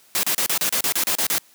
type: noise bursts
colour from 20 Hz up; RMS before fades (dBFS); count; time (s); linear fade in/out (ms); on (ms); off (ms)
white; -21; 11; 0.15-1.382; 0; 82; 33
effects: white hiss -54 dBFS RMS until 1.54 s + high-pass 150 Hz 12 dB/octave